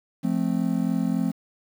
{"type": "chord", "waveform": "triangle", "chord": "F major", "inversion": "none", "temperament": "just", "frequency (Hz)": [174.61, 218.3, 261.9], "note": ["F3", "A3", "C4"], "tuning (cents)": [0, -13, 2], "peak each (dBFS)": -24, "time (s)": [0.23, 1.32], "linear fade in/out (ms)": 20, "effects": ["8-bit"]}